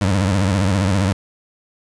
25% pulse tone with vibrato, 96.2 Hz, G2, 32 cents flat, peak -11 dBFS, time 0.01-1.13 s, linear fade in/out 5 ms, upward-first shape triangle, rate 15 Hz, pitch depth 160 cents each way, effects resampled to 22050 Hz + 7-bit

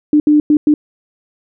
sine tone bursts at uneven times, 299 Hz, D4, 31 cents sharp, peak -6 dBFS, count 4, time 0.13-0.2 / 0.27-0.4 / 0.5-0.57 / 0.67-0.74 s, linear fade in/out 2 ms, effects none

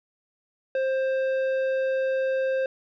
sine tone with tanh clipping, 528 Hz, C5, 16 cents sharp, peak -24 dBFS, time 0.75-2.66 s, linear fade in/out 2 ms, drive 10 dB, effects none

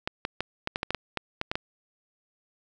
clicks, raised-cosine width 0.3 ms, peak -12 dBFS, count 12, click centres 0.075 / 0.251 / 0.406 / 0.674 / 0.759 / 0.831 / 0.906 / 0.947 / 1.173 / 1.414 / 1.515 / 1.555 s, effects none

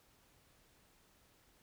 silence, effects pink hiss -69 dBFS RMS until 1.62 s

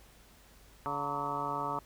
harmonic tone with a mistuned harmonic, 142.6 Hz, C#3, 49 cents sharp, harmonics 1 / 2 / 3 / 4 / 5 / 6 / 7 / 8 / 9, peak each -45 / -44 / -44 / -44 / -42 / -37 / -43 / -37 / -41 dBFS, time 0.86-1.79 s, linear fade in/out 0 ms, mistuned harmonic 6, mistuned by +100 cents, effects added 50 Hz sine -60 dBFS peak until 1.85 s + pink hiss -60 dBFS RMS until 1.85 s

